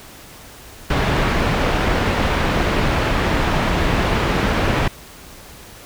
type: low-pass noise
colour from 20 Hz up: pink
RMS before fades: -18 dBFS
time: 0.9-4.88 s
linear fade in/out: 5 ms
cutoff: 2600 Hz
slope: 12 dB/octave
effects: pink hiss -40 dBFS RMS until 5.85 s